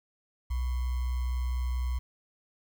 sine tone with sample-and-hold, 62.2 Hz, B1, 13 cents sharp, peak -27 dBFS, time 0.5-1.99 s, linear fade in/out 10 ms, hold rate 1050 Hz, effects none

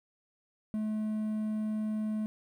triangle tone, 215.2 Hz, A3, 38 cents flat, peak -28 dBFS, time 0.74-2.26 s, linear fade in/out 0 ms, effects 11-bit

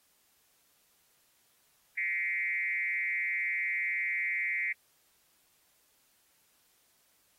sine tone with frequency modulation, 2093 Hz, C7, in tune, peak -29 dBFS, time 1.97-4.73 s, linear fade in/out 10 ms, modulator 177 Hz, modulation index 1.2, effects white hiss -69 dBFS RMS until 7.38 s + AAC 48 kbps

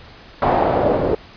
white noise with low-pass filter sweep, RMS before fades -17 dBFS, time 0.42-1.15 s, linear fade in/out 2 ms, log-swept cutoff 840 to 480 Hz, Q 2.2, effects pink hiss -42 dBFS RMS until 1.36 s + resampled to 11025 Hz

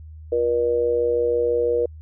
sine tone with amplitude modulation, 476.9 Hz, A#4, 39 cents sharp, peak -14 dBFS, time 0.32-1.86 s, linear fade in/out 5 ms, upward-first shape sine, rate 126 Hz, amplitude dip 75%, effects added 78 Hz sine -37 dBFS peak until 2.01 s

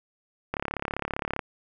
click train, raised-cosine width 0.5 ms, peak -13 dBFS, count 31, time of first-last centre 0.54-1.392 s, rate 35.2 Hz, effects none

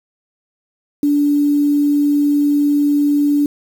sine tone with quantisation, 290.2 Hz, D4, 21 cents flat, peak -11 dBFS, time 1.03-3.46 s, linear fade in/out 2 ms, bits 6, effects none

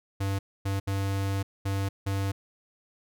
square tone bursts at uneven times, 98 Hz, G2, in tune, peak -27 dBFS, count 5, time 0.2-0.39 / 0.65-0.8 / 0.87-1.43 / 1.65-1.89 / 2.06-2.32 s, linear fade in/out 10 ms, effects none

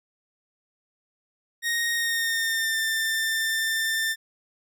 sawtooth tone with pitch glide, 1864.7 to 1788.7 Hz, A#6 to A6, 0 to +28 cents, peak -20 dBFS, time 1.62-4.16 s, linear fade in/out 50 ms, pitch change -72 cents, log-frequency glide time 1.93-2.81 s, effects none

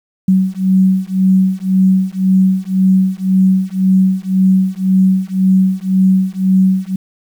sine beating tone pair, 187.8 / 189.7 Hz, F#3 / F#3, +26 / +43 cents, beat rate 1.9 Hz, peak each -12 dBFS, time 0.28-6.96 s, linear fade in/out 5 ms, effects 7-bit

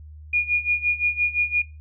sine tone with tremolo, 2437 Hz, D#7, 37 cents flat, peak -16 dBFS, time 0.33-1.62 s, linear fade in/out 5 ms, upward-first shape sine, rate 5.8 Hz, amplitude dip 85%, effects noise-tail reverb RT60 0.3 s tail -20 dB re dry + added 76 Hz sine -39 dBFS peak until 1.8 s

